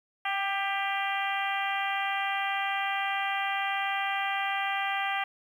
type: harmonic tone with a mistuned harmonic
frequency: 396.3 Hz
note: G4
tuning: 19 cents sharp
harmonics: 2 / 3 / 4 / 5 / 6 / 7 / 8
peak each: -31 / -36 / -36 / -34 / -37 / -38 / -40 dBFS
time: 0.25-5.24 s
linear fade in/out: 5 ms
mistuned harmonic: 2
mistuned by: -17 cents
effects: 10-bit